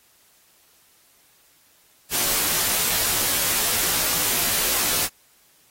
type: noise with comb filter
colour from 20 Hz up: white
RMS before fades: -22 dBFS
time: 2.1-5.09 s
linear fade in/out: 50 ms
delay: 15 ms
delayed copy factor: -0.85
effects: white hiss -58 dBFS RMS until 5.7 s + AAC 48 kbps